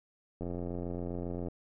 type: click train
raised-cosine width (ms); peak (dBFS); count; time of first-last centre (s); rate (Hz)
2; -25; 95; 0.41-1.484; 87.5
effects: none